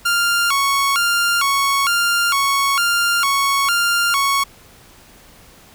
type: tone with vibrato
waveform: sawtooth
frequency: 1244.5 Hz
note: D#6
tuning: in tune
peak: -11 dBFS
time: 0.05-4.44 s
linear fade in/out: 10 ms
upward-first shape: square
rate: 1.1 Hz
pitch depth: 200 cents each way
effects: pink hiss -46 dBFS RMS until 5.74 s